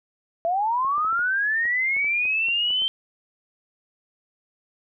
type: linear sweep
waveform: sine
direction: up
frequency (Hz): 657 to 3136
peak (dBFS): -20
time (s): 0.45-2.88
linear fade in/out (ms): 0
type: clicks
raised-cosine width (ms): 1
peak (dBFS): -30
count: 12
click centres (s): 0.848 / 0.98 / 1.048 / 1.128 / 1.193 / 1.654 / 1.966 / 2.045 / 2.254 / 2.485 / 2.705 / 2.82
effects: none